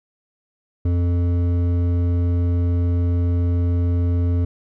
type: tone with hard clipping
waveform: sine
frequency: 87.31 Hz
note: F2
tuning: in tune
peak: -18 dBFS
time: 0.85-4.45 s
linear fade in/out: 5 ms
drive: 10 dB
effects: none